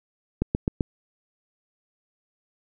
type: click train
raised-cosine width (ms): 3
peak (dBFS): -9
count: 4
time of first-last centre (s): 0.42-0.808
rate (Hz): 7.73
effects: none